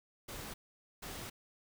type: noise bursts at uneven times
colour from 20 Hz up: pink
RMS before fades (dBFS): -45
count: 2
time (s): 0.28-0.54 / 1.02-1.3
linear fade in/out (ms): 10
effects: none